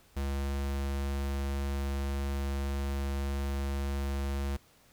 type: tone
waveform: square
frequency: 69.3 Hz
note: C#2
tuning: in tune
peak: -31 dBFS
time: 0.16-4.57 s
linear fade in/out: 10 ms
effects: pink hiss -62 dBFS RMS until 4.92 s